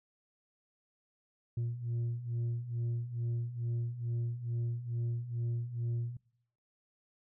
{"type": "beating tone pair", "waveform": "sine", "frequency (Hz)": [116.54, 118.84], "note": ["A#2", "A#2"], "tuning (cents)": [0, 34], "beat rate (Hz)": 2.3, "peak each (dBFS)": [-36, -32], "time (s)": [1.57, 6.17], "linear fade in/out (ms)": 5, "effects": ["noise-tail reverb RT60 0.7 s tail -24 dB re dry", "tanh soft clip ceiling -30 dBFS"]}